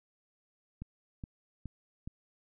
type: click train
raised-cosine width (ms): 5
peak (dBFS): -28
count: 4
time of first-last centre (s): 0.82-2.075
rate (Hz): 2.39
effects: none